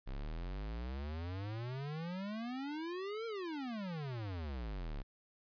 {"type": "exponential two-way sweep", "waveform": "square", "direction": "up then down", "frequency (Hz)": [31.85, 466.2, 31.85], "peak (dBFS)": -40, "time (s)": [0.06, 5.03], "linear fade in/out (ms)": 20, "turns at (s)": 3.26, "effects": ["resampled to 11025 Hz", "13-bit"]}